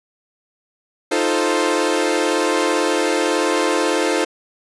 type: chord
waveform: sawtooth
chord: F dominant seventh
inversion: third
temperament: equal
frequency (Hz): 311.1 / 349.2 / 440 / 523.3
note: Eb4 / F4 / A4 / C5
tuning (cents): 0 / 0 / 0 / 0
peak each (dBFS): -18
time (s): 1.11-4.25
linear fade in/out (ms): 10
effects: resampled to 24000 Hz